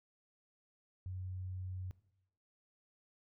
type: tone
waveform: sine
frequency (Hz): 92.5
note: F#2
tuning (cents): 0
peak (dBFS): -40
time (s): 1.06-1.91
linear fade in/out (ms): 0
effects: noise-tail reverb RT60 0.8 s tail -18 dB re dry